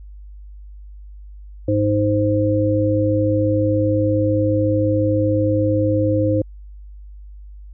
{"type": "harmonic tone", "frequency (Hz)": 104.2, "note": "G#2", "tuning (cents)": 6, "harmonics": [1, 3, 5], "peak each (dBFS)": [-19, -19, -19], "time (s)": [1.68, 6.42], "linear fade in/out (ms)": 5, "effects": ["added 50 Hz sine -35 dBFS peak until 7.73 s"]}